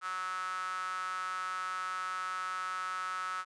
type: tone with high-pass filter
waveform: sawtooth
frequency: 185 Hz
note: F#3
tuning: in tune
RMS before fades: -37 dBFS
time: 0.01-3.45 s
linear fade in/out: 50 ms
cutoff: 1300 Hz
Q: 8.8
effects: resampled to 22050 Hz